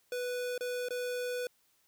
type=tone with dropouts; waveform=square; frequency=493.9 Hz; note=B4; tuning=in tune; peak=-34 dBFS; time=0.12-1.47 s; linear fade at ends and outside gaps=2 ms; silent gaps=0.579-0.608 / 0.886-0.906 s; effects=white hiss -71 dBFS RMS until 1.87 s